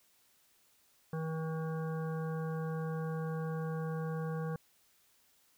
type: harmonic tone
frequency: 160.1 Hz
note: D#3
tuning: 50 cents sharp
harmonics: 1 / 3 / 5 / 7 / 9 / 10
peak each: -35 / -41 / -49 / -49 / -53 / -54 dBFS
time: 1.13-4.56 s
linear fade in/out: 2 ms
effects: white hiss -69 dBFS RMS until 5.57 s